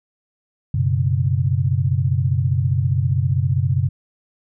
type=chord; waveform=sine; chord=F# suspended fourth; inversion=none; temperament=equal with one note detuned; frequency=93.74 / 123.47 / 138.59 Hz; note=F#2 / B2 / C#3; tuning=+23 / 0 / 0 cents; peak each=-20 dBFS; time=0.74-3.89 s; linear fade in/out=5 ms; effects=none